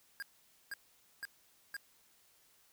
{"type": "tone bursts", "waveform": "square", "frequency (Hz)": 1620, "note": "G#6", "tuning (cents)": -43, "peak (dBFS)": -40, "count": 4, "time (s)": [0.2, 1.766], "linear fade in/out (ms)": 0, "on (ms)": 24, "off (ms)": 490, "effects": ["white hiss -68 dBFS RMS until 2.72 s"]}